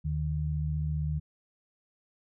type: tone pair together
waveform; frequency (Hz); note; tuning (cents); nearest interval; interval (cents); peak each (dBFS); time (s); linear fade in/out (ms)
sine; 76.8 / 152.36; D#2 / D#3; -22 / -36; octave; 1186; -31 / -30; 0.04-1.2; 20
effects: none